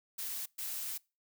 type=noise bursts at uneven times; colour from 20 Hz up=blue; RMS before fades=-39 dBFS; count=2; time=0.18-0.46 / 0.58-0.98 s; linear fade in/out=10 ms; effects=noise-tail reverb RT60 0.3 s tail -25 dB re dry